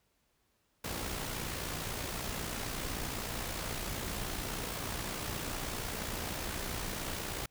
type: noise with amplitude modulation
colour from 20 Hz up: pink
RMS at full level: -36 dBFS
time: 0.84-7.46 s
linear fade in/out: 5 ms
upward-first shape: sine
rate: 59.3 Hz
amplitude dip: 45%
effects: pink hiss -75 dBFS RMS until 7.5 s